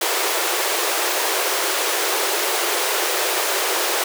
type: high-pass noise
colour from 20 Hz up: pink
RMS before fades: -21 dBFS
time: 0.01-4.04 s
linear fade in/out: 5 ms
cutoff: 340 Hz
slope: 96 dB/octave
effects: none